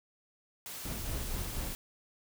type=noise; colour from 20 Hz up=white; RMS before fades=-43 dBFS; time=0.66-1.75 s; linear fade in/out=0 ms
type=noise with tremolo; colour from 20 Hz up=brown; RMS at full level=-34 dBFS; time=0.85-1.74 s; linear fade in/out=5 ms; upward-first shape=triangle; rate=4.2 Hz; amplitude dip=65%
effects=none